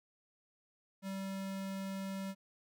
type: tone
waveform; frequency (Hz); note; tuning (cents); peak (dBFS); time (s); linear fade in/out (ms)
square; 193.6; G3; -21; -39; 1.02-2.35; 50
effects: 13-bit